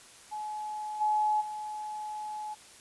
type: tone with level steps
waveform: sine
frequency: 850 Hz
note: G#5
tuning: 40 cents sharp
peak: -34 / -24 / -35 dBFS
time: 0.31-2.55 s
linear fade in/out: 20 ms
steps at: 1 / 1.4 s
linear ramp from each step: 20 ms
effects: white hiss -53 dBFS RMS until 2.8 s + resampled to 24000 Hz